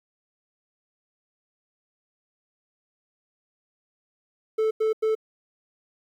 triangle tone bursts, 438.2 Hz, A4, 7 cents flat, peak -18 dBFS, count 3, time 4.58-5.152 s, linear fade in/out 10 ms, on 130 ms, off 91 ms, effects 10-bit

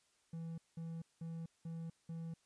triangle tone bursts, 164.81 Hz, E3, in tune, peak -40 dBFS, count 5, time 0.33-2.34 s, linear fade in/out 5 ms, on 250 ms, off 190 ms, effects white hiss -75 dBFS RMS until 2.45 s + resampled to 22050 Hz

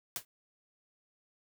white noise with exponential decay, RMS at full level -32 dBFS, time 0.16-0.25 s, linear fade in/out 1 ms, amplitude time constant 19 ms, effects none

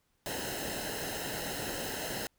pink noise with comb filter, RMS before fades -37 dBFS, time 0.26-2.27 s, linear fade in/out 0 ms, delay 0.86 ms, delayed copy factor -0.75, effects pink hiss -75 dBFS RMS until 2.38 s

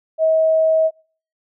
sine tone, 639 Hz, D#5, 46 cents sharp, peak -12 dBFS, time 0.18-0.91 s, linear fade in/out 50 ms, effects noise-tail reverb RT60 0.5 s tail -26 dB re dry

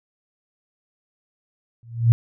sine tone with exponential growth, 116.54 Hz, A#2, in tune, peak -7 dBFS, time 1.83-2.12 s, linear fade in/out 0 ms, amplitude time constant 63 ms, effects none

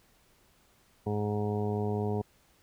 harmonic tone, 104.3 Hz, G#2, 8 cents sharp, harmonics 1 / 2 / 3 / 4 / 5 / 6 / 7 / 8 / 9, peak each -32 / -34 / -42 / -33 / -45 / -48 / -40 / -48 / -45 dBFS, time 1.06-2.22 s, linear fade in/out 10 ms, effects pink hiss -65 dBFS RMS until 2.62 s

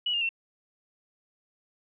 sine tone with pitch steps, 2932 / 2816 / 2704 Hz, F#7 / F7 / E7, -16 / +14 / +43 cents, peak -25 dBFS, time 0.06-0.291 s, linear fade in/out 5 ms, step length 77 ms, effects none

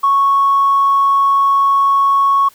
triangle tone with tanh clipping, 1106 Hz, C#6, 4 cents flat, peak -9 dBFS, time 0.03-2.49 s, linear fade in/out 10 ms, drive 4 dB, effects white hiss -47 dBFS RMS until 2.54 s

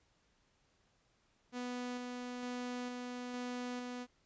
sawtooth tone with tremolo, 246.9 Hz, B3, in tune, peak -35 dBFS, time 1.52-4.07 s, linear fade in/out 50 ms, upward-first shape square, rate 1.1 Hz, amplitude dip 25%, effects pink hiss -74 dBFS RMS until 4.25 s + resampled to 16000 Hz

